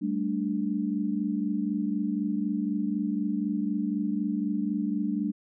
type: chord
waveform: sine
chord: G suspended second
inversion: none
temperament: equal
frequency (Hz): 196 / 220 / 293.7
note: G3 / A3 / D4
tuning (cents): 0 / 0 / 0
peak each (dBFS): -30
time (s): 0.01-5.32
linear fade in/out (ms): 20
effects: none

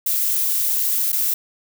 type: noise with dropouts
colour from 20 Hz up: violet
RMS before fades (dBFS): -20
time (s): 0.06-1.34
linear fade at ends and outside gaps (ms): 5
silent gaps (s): 1.12-1.127
effects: none

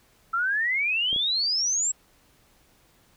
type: exponential sweep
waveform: sine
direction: up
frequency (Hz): 1318.5 to 7740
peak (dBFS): -22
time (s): 0.33-1.92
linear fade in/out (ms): 10
type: clicks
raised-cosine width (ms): 2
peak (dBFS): -26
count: 2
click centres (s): 1.129 / 1.162
effects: pink hiss -61 dBFS RMS until 3.16 s

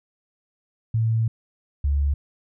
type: tone pair in turn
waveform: sine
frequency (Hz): 112.7 / 71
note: A2 / C#2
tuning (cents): +42 / +42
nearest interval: minor sixth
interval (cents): 800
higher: first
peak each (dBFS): -18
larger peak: neither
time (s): 0.94-1.28 / 1.84-2.14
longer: first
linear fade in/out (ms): 5
effects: none

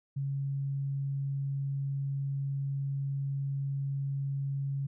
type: tone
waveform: sine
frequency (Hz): 138.3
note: C#3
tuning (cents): -4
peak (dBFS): -30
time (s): 0.16-4.87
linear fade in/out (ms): 10
effects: none

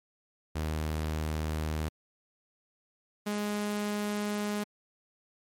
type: tone pair in turn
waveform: sawtooth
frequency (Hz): 77.78 / 207.6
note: D#2 / G#3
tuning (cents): 0 / 0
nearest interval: octave + perfect fourth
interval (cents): 1700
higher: second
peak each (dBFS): -26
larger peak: neither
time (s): 0.55-1.89 / 3.26-4.64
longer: second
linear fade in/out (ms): 10
effects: MP3 64 kbps

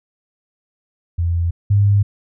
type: tone pair in turn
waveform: sine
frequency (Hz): 85.2 / 101.32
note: F2 / G#2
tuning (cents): -42 / -42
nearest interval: minor third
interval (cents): 300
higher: second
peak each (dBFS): -15 / -10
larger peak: second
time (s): 1.18-1.51 / 1.7-2.03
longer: neither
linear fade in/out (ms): 10
effects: none

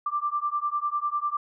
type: beating tone pair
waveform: sine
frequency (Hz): 1174.7 / 1184.7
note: D6 / D6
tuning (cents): 0 / +15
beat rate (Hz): 10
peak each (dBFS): -28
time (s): 0.06-1.37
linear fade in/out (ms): 5
effects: none

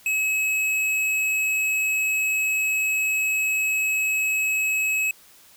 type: tone with tanh clipping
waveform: sine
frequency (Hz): 2568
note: E7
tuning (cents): -46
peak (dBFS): -22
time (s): 0.06-5.11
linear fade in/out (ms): 2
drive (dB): 15
effects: white hiss -52 dBFS RMS until 5.56 s

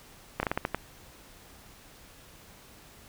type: slowing click train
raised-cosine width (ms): 0.5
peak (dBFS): -12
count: 7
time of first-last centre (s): 0.4-0.746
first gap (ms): 30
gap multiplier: 1.26
effects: pink hiss -53 dBFS RMS until 3.08 s

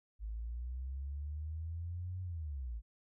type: linear two-way sweep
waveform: sine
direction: up then down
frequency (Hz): 51.91 to 92.8 to 51.91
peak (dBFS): -38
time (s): 0.19-2.82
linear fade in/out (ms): 50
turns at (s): 2.22
effects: none

